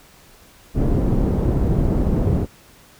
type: low-pass noise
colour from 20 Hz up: pink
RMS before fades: -18 dBFS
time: 0.74-2.47 s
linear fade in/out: 50 ms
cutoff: 360 Hz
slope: 12 dB/octave
effects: pink hiss -49 dBFS RMS until 2.99 s